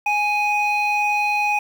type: tone pair together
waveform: sine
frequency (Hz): 831 / 2495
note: G#5 / D#7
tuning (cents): +1 / +4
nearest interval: octave + perfect fifth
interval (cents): 1903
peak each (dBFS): -18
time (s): 0.06-1.59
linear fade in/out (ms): 5
effects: tanh soft clip ceiling -14 dBFS + 7-bit